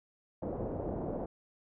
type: low-pass noise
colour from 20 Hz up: white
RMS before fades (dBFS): -37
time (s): 0.42-1.26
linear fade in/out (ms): 5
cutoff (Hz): 620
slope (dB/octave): 24
effects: none